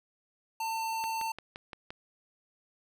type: tone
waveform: square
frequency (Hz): 897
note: A5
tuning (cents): +33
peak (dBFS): -32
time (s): 0.6-1.32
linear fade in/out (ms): 5
type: click train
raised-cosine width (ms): 0.3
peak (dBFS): -25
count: 6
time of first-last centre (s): 1.04-1.905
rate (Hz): 5.78
effects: none

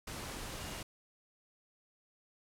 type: tone in noise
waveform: sine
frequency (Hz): 2840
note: F7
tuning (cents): +28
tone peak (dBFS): -54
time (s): 0.6-0.81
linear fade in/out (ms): 5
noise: pink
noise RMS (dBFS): -43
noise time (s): 0.07-0.83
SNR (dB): -14
effects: low-pass 12000 Hz 12 dB/octave

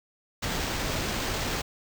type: noise with sample-and-hold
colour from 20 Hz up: pink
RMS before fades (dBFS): -30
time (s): 0.42-1.62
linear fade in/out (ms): 10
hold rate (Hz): 11025
effects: none

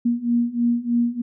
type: beating tone pair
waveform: sine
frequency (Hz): 235.9 / 239.1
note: A#3 / A#3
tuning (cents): +21 / +44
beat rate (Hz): 3.2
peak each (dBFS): -22 / -20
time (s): 0.05-1.22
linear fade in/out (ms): 10
effects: none

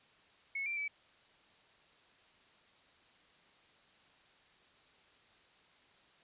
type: tone with pitch steps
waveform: sine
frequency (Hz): 2196 / 2354 / 2299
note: C#7 / D7 / D7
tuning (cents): -17 / +3 / -37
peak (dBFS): -35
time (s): 0.55-0.88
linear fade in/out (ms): 5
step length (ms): 110
effects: white hiss -65 dBFS RMS until 6.23 s + resampled to 8000 Hz

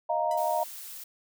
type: chord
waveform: sine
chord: Eb suspended second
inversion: none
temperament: equal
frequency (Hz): 622.3 / 698.5 / 932.3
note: Eb5 / F5 / Bb5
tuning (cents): 0 / 0 / 0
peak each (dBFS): -29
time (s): 0.09-0.64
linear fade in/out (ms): 10
type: tone with exponential decay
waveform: 5% pulse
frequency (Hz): 994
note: B5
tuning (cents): +11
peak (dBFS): -28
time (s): 0.31-0.45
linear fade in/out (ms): 2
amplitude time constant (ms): 30
type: noise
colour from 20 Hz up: blue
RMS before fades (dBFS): -42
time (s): 0.37-1.04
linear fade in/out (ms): 5
effects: none

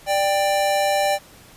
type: tone pair together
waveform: square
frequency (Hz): 590 / 788.6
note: D5 / G5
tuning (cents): +8 / +10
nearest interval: perfect fourth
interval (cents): 502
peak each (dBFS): -21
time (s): 0.06-1.19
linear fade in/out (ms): 50
effects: pink hiss -47 dBFS RMS until 1.56 s + resampled to 32000 Hz

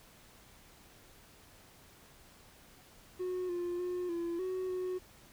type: tone with pitch steps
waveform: triangle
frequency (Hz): 365.2 / 351 / 358.8 / 340.5 / 371.8 / 367.2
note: F#4 / F4 / F4 / F4 / F#4 / F#4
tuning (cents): -23 / +9 / +47 / -44 / +8 / -13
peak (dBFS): -31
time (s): 3.19-4.99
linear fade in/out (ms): 20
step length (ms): 300
effects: tanh soft clip ceiling -27 dBFS + pink hiss -59 dBFS RMS until 5.32 s

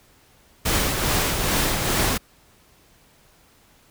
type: noise with tremolo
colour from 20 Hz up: pink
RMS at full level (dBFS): -20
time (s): 0.65-2.18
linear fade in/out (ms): 10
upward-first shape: triangle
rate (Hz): 2.4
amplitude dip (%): 45
effects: pink hiss -56 dBFS RMS until 3.9 s

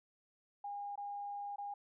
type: tone with dropouts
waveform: sine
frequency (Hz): 812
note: G#5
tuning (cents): -39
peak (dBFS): -40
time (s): 0.64-1.74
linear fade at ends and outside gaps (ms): 5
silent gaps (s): 0.957-0.976 / 1.56-1.582
effects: none

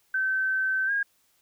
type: tone with pitch glide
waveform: sine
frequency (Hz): 1540 to 1628.7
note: G6 to G#6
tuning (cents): -31 to -34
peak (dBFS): -23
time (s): 0.14-1.03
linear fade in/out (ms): 5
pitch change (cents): +97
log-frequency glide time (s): 0.86-0.91
effects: white hiss -67 dBFS RMS until 1.41 s

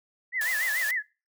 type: tone with vibrato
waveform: sine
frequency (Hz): 1864.7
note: A#6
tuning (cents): 0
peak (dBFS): -25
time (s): 0.32-1.03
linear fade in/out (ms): 50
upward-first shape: sine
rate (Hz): 6.9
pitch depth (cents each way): 170
type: high-pass noise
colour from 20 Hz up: white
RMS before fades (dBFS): -35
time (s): 0.41-0.91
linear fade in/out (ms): 2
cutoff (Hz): 520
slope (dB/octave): 96
effects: noise-tail reverb RT60 0.3 s tail -23 dB re dry

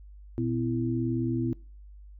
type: tone cluster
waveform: sine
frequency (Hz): 119.6 / 253.9 / 332.5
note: A#2 / B3 / E4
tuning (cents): +45 / +48 / +15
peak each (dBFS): -30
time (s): 0.38-1.53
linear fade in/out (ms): 0
effects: noise-tail reverb RT60 0.4 s tail -23 dB re dry + added 50 Hz sine -45 dBFS peak until 2.19 s

